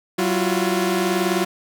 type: tone cluster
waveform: sawtooth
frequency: 189.3 / 339.5 / 359.7 Hz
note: F#3 / F4 / F#4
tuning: +40 / -49 / -49 cents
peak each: -19 dBFS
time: 0.18-1.45 s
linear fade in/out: 10 ms
effects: none